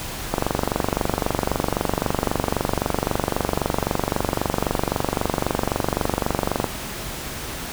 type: click train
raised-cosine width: 1 ms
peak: -5 dBFS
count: 151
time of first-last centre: 0.34-6.643 s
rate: 23.8 Hz
effects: pink hiss -31 dBFS RMS until 7.72 s